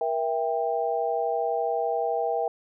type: chord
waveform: sine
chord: E diminished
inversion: second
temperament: just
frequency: 474.7 / 659.3 / 791.1 Hz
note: Bb4 / E5 / G5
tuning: +31 / 0 / +16 cents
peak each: -28 dBFS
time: 0.01-2.48 s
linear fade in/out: 2 ms
effects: none